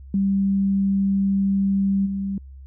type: tone with level steps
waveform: sine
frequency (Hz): 196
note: G3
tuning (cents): 0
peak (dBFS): -17 / -23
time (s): 0.14-2.38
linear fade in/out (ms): 2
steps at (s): 2.05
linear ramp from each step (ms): 20
effects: added 67 Hz sine -38 dBFS peak until 2.66 s